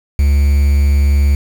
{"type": "tone with quantisation", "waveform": "triangle", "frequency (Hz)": 70.7, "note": "C#2", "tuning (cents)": 35, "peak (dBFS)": -6, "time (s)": [0.19, 1.35], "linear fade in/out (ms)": 0, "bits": 5, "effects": []}